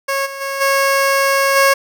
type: tone with level steps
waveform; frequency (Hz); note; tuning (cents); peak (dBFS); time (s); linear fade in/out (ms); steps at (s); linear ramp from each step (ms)
15% pulse; 548; C#5; -20; -10 / -20 / -14 / -6 / -3; 0.08-1.74; 10; 0.25 / 0.4 / 0.6 / 1.55; 20
effects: none